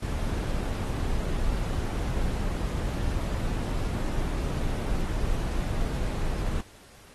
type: noise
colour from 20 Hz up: brown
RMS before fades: -28 dBFS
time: 0.02-6.61 s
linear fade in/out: 5 ms
effects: pink hiss -53 dBFS RMS until 7.14 s + AAC 32 kbps